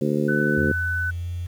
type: harmonic tone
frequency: 74 Hz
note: D2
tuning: 14 cents sharp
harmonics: 2 / 3 / 4 / 5 / 6 / 7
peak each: -26 / -24 / -27 / -26 / -30 / -30 dBFS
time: 0.01-0.72 s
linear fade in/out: 5 ms
type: tone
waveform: sine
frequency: 1500 Hz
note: F#6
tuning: 23 cents sharp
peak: -23 dBFS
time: 0.28-1.11 s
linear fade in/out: 10 ms
type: tone with pitch glide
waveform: sine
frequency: 85.3 to 87.55 Hz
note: F2 to F2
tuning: -40 to +5 cents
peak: -26 dBFS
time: 0.57-1.47 s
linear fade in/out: 10 ms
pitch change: +45 cents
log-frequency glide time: 1.08-1.3 s
effects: 8-bit